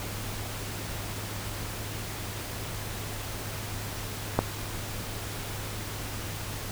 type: click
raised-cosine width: 1 ms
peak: -7 dBFS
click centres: 4.39 s
effects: added 103 Hz sine -38 dBFS peak until 6.71 s + pink hiss -37 dBFS RMS until 6.71 s